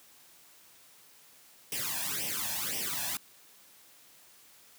white noise with flanger, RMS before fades -34 dBFS, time 1.72-3.17 s, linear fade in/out 2 ms, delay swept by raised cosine 0.35 to 1.2 ms, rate 1.9 Hz, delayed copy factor +0.85, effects white hiss -58 dBFS RMS until 4.78 s + high-pass 100 Hz 12 dB/octave

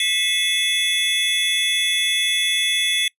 square tone cluster, 1981 / 2155 / 2590 / 3433 Hz, B6 / C#7 / E7 / A7, +5 / -49 / -31 / -43 cents, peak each -28 / -27 / -28 / -20 dBFS, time 0-3.08 s, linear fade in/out 2 ms, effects noise-tail reverb RT60 0.1 s tail -23 dB re dry + resampled to 32000 Hz

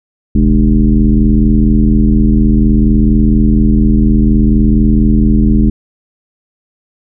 sine tone with frequency modulation, 133 Hz, C3, 29 cents sharp, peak -5 dBFS, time 0.35-5.7 s, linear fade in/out 5 ms, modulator 80.6 Hz, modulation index 1.9, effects none

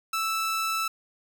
sawtooth tone, 1318.5 Hz, E6, in tune, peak -22 dBFS, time 0.13-0.88 s, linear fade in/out 5 ms, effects none

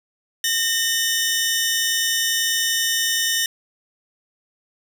15% pulse tone pair together, 1830.4 / 2993 Hz, A#6 / F#7, -32 / +19 cents, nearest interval major sixth, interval 851 cents, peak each -15 dBFS, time 0.44-3.46 s, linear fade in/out 2 ms, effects none

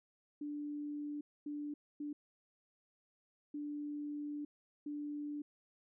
sine tone bursts at uneven times, 293.7 Hz, D4, in tune, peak -39 dBFS, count 5, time 0.41-1.21 / 1.46-1.74 / 2-2.13 / 3.54-4.45 / 4.86-5.42 s, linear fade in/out 5 ms, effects none

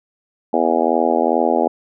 harmonic tone, 82.41 Hz, E2, in tune, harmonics 3 / 4 / 5 / 6 / 7 / 8 / 9 / 10, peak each -22 / -22 / -22 / -22 / -22 / -22 / -22 / -22 dBFS, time 0.53-1.68 s, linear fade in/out 5 ms, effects none

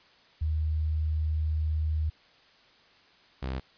sine / sawtooth tone pair in turn, 77.78 / 65.4 Hz, D#2 / C2, 0 / 0 cents, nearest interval minor third, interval 300 cents, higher first, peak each -25 / -27 dBFS, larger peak first, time 0.41-2.1 / 3.42-3.6 s, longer first, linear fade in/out 10 ms, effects white hiss -59 dBFS RMS until 3.77 s + resampled to 11025 Hz

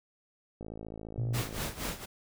click train, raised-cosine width 2 ms, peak -29 dBFS, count 59, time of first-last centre 0.61-1.674 s, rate 54.5 Hz
sine tone, 119.1 Hz, A#2, 38 cents sharp, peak -29 dBFS, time 1.18-1.41 s, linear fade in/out 0 ms
pink noise with tremolo, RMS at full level -34 dBFS, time 1.33-2.06 s, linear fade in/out 20 ms, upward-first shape sine, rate 4.2 Hz, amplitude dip 80%
effects none

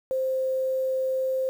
sine tone with quantisation, 523.3 Hz, C5, in tune, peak -23 dBFS, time 0.11-1.49 s, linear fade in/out 0 ms, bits 8, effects none

